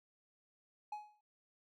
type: tone with exponential decay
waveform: triangle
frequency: 841 Hz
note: G#5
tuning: 22 cents sharp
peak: -36 dBFS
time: 0.92-1.21 s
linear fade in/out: 5 ms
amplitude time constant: 62 ms
effects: none